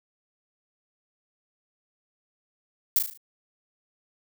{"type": "noise with echo", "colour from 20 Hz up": "violet", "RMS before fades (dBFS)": -20, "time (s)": [2.96, 2.99], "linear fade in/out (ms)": 2, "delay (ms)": 37, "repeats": 5, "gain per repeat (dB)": -6, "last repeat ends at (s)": 3.175, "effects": []}